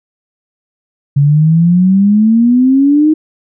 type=exponential sweep; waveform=sine; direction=up; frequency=139.2 to 315.1 Hz; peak=-5 dBFS; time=1.16-3.14 s; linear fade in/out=10 ms; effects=none